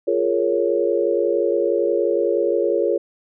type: chord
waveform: sine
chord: Bb minor seventh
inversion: second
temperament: equal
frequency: 349.2 / 415.3 / 466.2 / 554.4 Hz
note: F4 / Ab4 / Bb4 / Db5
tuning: 0 / 0 / 0 / 0 cents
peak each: -22 dBFS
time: 0.07-2.98 s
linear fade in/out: 10 ms
effects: none